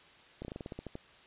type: slowing click train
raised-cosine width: 2 ms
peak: -27 dBFS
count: 11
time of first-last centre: 0.42-0.954 s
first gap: 29 ms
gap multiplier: 1.13
effects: white hiss -58 dBFS RMS until 1.26 s + resampled to 8000 Hz